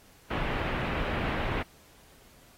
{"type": "low-pass noise", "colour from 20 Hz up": "pink", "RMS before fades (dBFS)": -31, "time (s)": [0.3, 1.63], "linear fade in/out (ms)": 10, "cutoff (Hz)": 2800, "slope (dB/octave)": 24, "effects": ["pink hiss -58 dBFS RMS until 2.57 s", "AAC 48 kbps"]}